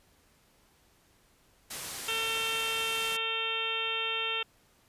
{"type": "low-pass noise", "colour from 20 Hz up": "white", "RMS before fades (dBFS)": -40, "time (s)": [1.7, 3.17], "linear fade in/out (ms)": 10, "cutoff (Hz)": 12000, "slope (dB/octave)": 24}
{"type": "harmonic tone", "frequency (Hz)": 450, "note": "A4", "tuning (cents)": 39, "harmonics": [1, 2, 3, 4, 5, 6, 7, 8], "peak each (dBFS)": [-40, -44, -38, -44, -42, -33, -35, -40], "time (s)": [2.08, 4.43], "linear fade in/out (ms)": 5}
{"effects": ["pink hiss -65 dBFS RMS until 4.88 s", "resampled to 32000 Hz"]}